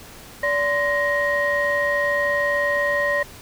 sine tone cluster, 577 / 1039 / 1876 Hz, D5 / C6 / A#6, -31 / -12 / +11 cents, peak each -21 / -27 / -20 dBFS, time 0.43-3.23 s, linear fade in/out 5 ms, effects tanh soft clip ceiling -12 dBFS + pink hiss -42 dBFS RMS until 3.41 s

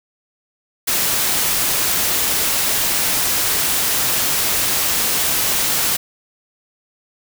white noise, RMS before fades -18 dBFS, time 0.87-5.97 s, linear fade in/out 10 ms, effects none

